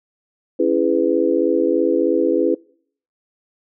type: chord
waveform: sine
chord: C# minor seventh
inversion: none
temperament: just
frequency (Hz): 277.2 / 332.6 / 415.8 / 498.9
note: C#4 / E4 / G#4 / B4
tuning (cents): 0 / +16 / +2 / +17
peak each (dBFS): -22 / -18 / -20 / -19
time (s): 0.59-2.55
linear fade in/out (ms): 10
effects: noise-tail reverb RT60 0.6 s tail -25 dB re dry